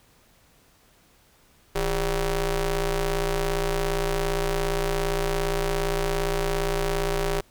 sawtooth ring-modulated tone, 186.3 Hz, F#3, 12 cents sharp, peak -16 dBFS, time 1.75-7.41 s, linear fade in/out 10 ms, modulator 215 Hz, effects pink hiss -59 dBFS RMS until 7.5 s

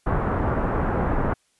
pink low-pass noise, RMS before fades -23 dBFS, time 0.06-1.34 s, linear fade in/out 10 ms, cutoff 1400 Hz, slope 24 dB/octave, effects white hiss -66 dBFS RMS until 1.59 s + resampled to 24000 Hz

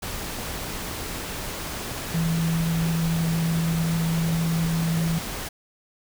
sine tone in noise, 164.81 Hz, E3, in tune, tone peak -21 dBFS, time 2.14-5.19 s, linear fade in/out 10 ms, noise pink, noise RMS -32 dBFS, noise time 0.02-5.49 s, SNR +8 dB, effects none

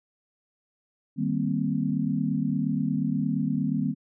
sine chord, C minor seventh, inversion first, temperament equal with one note detuned, 154.22 / 196 / 233.1 / 261.6 Hz, Eb3 / G3 / Bb3 / C4, -15 / 0 / 0 / 0 cents, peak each -29 dBFS, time 1.16-3.95 s, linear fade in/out 50 ms, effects none

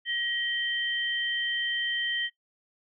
sine tone pair together, 1900 / 3118 Hz, A#6 / G7, +33 / -10 cents, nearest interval major sixth, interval 857 cents, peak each -31 / -29 dBFS, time 0.05-2.3 s, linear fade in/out 50 ms, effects noise-tail reverb RT60 0.1 s tail -17 dB re dry

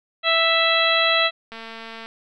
harmonic tone, 659.3 Hz, E5, in tune, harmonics 1 / 2 / 3 / 4 / 5 / 6, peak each -23 / -23 / -23 / -23 / -23 / -23 dBFS, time 0.23-1.31 s, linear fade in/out 50 ms
click train, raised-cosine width 0.3 ms, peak -21 dBFS, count 123, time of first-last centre 1.52-2.06 s, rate 226 Hz
effects none

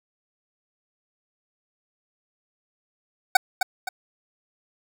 25% pulse tone with echo, 750 Hz, F#5, 23 cents sharp, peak -7 dBFS, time 3.35-3.37 s, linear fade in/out 5 ms, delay 260 ms, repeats 2, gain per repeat -8 dB, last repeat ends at 3.89 s, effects none

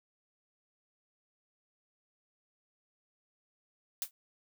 blue noise with exponential decay, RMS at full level -30 dBFS, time 4.02-4.11 s, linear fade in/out 1 ms, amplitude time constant 18 ms, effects none

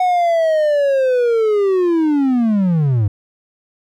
triangle linear sweep, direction down, 740 to 96.4 Hz, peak -10 dBFS, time 0-3.08 s, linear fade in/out 5 ms, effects none

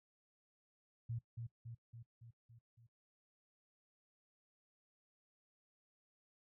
sine tone with echo, 116.54 Hz, A#2, in tune, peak -39 dBFS, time 1.09-1.19 s, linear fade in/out 10 ms, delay 280 ms, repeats 6, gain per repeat -4 dB, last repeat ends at 2.87 s, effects noise-tail reverb RT60 0.1 s tail -18 dB re dry

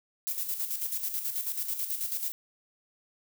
violet noise with tremolo, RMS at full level -31 dBFS, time 0.27-2.32 s, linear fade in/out 0 ms, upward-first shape square, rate 9.2 Hz, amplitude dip 55%, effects none

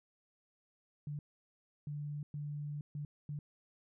sine tone bursts at uneven times, 146.83 Hz, D3, in tune, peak -38 dBFS, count 5, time 1.07-1.19 / 1.87-2.23 / 2.34-2.81 / 2.95-3.05 / 3.29-3.39 s, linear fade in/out 2 ms, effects none

